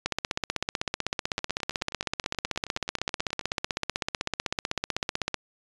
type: two click trains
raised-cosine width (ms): 0.2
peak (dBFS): -9 / -22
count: 85 / 21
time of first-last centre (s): 0.06-5.343 / 1.39-3.518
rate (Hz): 15.9 / 9.4
effects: resampled to 22050 Hz